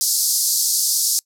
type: band-pass noise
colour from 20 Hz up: pink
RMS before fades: -19 dBFS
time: 0.01-1.19 s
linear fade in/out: 0 ms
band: 4600 to 14000 Hz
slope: 48 dB/octave
effects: noise-tail reverb RT60 0.1 s tail -25 dB re dry